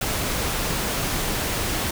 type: noise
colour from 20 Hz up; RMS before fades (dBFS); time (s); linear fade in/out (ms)
pink; -25; 0.01-1.91; 5
effects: none